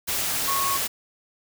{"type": "tone in noise", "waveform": "sine", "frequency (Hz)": 1100, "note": "C#6", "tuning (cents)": -14, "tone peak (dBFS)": -24, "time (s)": [0.47, 0.78], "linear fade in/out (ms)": 20, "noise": "white", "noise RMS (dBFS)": -26, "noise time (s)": [0.07, 0.88], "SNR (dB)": -1, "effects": []}